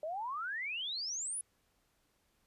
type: exponential sweep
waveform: sine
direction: up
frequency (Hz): 593 to 10700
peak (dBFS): -36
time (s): 0.03-1.41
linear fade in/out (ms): 2
effects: pink hiss -75 dBFS RMS until 2.46 s + resampled to 32000 Hz